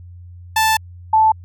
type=tone pair in turn; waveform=sawtooth / sine; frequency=880 / 876 Hz; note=A5 / A5; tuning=0 / -8 cents; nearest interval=unison; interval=8 cents; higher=first; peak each=-9 dBFS; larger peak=neither; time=0.56-0.77 / 1.13-1.32 s; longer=first; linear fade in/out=5 ms; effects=added 88 Hz sine -35 dBFS peak until 1.44 s